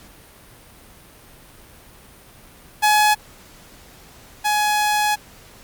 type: tone pair in turn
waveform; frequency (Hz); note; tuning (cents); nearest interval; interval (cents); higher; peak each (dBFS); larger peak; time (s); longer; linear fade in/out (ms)
sawtooth; 845 / 840.4; G#5 / G#5; +30 / +20; unison; 10; first; -9 / -13; first; 2.82-3.15 / 4.44-5.16; second; 20
effects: pink hiss -46 dBFS RMS until 5.63 s + Opus 48 kbps